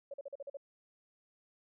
sine tone bursts, 559 Hz, C#5, 14 cents sharp, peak -40 dBFS, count 7, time 0.11-0.571 s, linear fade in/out 5 ms, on 29 ms, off 43 ms, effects none

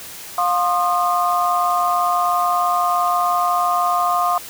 sine tone cluster, 709 / 1060 / 1226 Hz, F5 / C6 / D#6, +26 / +22 / -26 cents, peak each -19 / -20 / -20 dBFS, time 0.38-4.38 s, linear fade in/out 2 ms, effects white hiss -35 dBFS RMS until 4.49 s

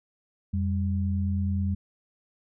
sine tone pair together, 87.89 / 197.3 Hz, F2 / G3, +12 / +11 cents, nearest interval octave + major second, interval 1399 cents, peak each -25 / -29 dBFS, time 0.53-1.75 s, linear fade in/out 10 ms, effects none

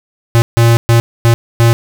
square tone bursts at uneven times, 116.54 Hz, A#2, in tune, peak -6 dBFS, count 5, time 0.35-0.42 / 0.57-0.77 / 0.89-1 / 1.25-1.34 / 1.6-1.73 s, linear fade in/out 0 ms, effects none

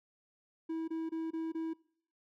triangle tone bursts, 324.3 Hz, E4, 28 cents flat, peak -32 dBFS, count 5, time 0.69-1.736 s, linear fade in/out 10 ms, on 190 ms, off 24 ms, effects noise-tail reverb RT60 0.6 s tail -23 dB re dry

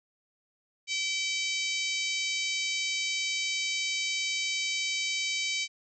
harmonic tone, 769 Hz, G5, 33 cents flat, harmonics 3 / 4 / 5 / 6 / 7 / 8 / 9 / 10, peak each -32 / -36 / -37 / -37 / -41 / -38 / -41 / -46 dBFS, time 0.87-5.68 s, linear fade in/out 50 ms, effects none

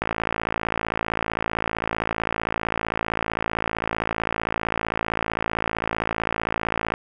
click train, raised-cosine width 0.5 ms, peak -8 dBFS, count 385, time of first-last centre 0.02-6.939 s, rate 55.5 Hz, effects none

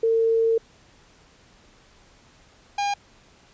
sine / 45% pulse tone pair in turn, 453.2 / 809.5 Hz, A#4 / G#5, -49 / -45 cents, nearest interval minor seventh, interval 1004 cents, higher second, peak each -17 / -22 dBFS, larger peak first, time 0.03-0.58 / 2.78-2.94 s, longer first, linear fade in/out 5 ms, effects pink hiss -55 dBFS RMS until 3.53 s + resampled to 16000 Hz

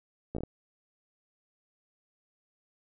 slowing click train, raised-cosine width 2 ms, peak -22 dBFS, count 5, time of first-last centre 0.35-0.435 s, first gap 15 ms, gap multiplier 1.24, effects none

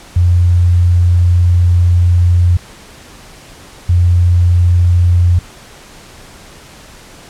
sine tone pair in turn, 87.9 / 87.9 Hz, F2 / F2, +12 / +12 cents, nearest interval unison, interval 0 cents, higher neither, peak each -6 dBFS, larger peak neither, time 0.16-2.57 / 3.89-5.39 s, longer first, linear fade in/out 5 ms, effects pink hiss -37 dBFS RMS until 7.29 s + low-pass 10000 Hz 12 dB/octave

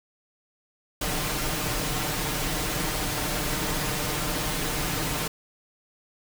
pink noise with comb filter, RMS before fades -28 dBFS, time 1.01-5.28 s, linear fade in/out 5 ms, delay 6.6 ms, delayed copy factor +0.6, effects none

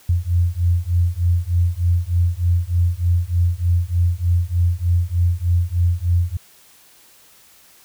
sine beating tone pair, 85.6 / 88.9 Hz, F2 / F2, -34 / +31 cents, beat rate 3.3 Hz, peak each -18 dBFS, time 0.09-6.37 s, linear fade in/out 5 ms, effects white hiss -50 dBFS RMS until 7.84 s

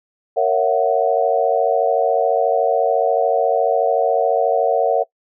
sine chord, F# dominant seventh, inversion first, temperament just, 462.5 / 555 / 666 / 740 Hz, A#4 / C#5 / E5 / F#5, -14 / +2 / +18 / 0 cents, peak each -19 dBFS, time 0.36-5.04 s, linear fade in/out 20 ms, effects noise-tail reverb RT60 0.1 s tail -22 dB re dry

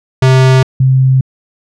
square / sine tone pair in turn, 130.7 / 131.45 Hz, C3 / C3, -1 / +8 cents, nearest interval unison, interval 9 cents, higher second, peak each -5 dBFS, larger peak neither, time 0.22-0.63 / 0.8-1.21 s, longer neither, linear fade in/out 5 ms, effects low-pass 6000 Hz 12 dB/octave

